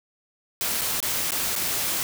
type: noise with dropouts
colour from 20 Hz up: white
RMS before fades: -26 dBFS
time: 0.61-2.03 s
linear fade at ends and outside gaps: 0 ms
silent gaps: 0.811-0.816 / 1.003-1.027 / 1.307-1.319 / 1.554-1.562 s
effects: none